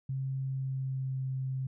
sine tone with pitch glide, 133.7 to 131.78 Hz, C3 to C3, +38 to +13 cents, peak -31 dBFS, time 0.09-1.67 s, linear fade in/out 5 ms, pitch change -25 cents, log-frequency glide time 0.41-1.25 s, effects none

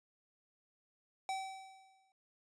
square tone with exponential decay, 768 Hz, G5, 36 cents flat, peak -35 dBFS, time 1.29-2.12 s, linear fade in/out 1 ms, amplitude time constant 180 ms, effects resampled to 22050 Hz

